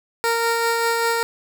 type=tone with tremolo; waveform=15% pulse; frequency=462.6 Hz; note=A#4; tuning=13 cents flat; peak=-11 dBFS; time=0.24-1.23 s; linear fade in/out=0 ms; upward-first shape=sine; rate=5.1 Hz; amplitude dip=25%; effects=none